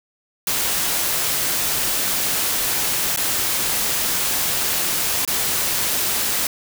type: noise with dropouts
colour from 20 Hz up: white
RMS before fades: -21 dBFS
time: 0.47-6.47 s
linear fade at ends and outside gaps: 2 ms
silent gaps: 3.162-3.173 / 5.251-5.276 s
effects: none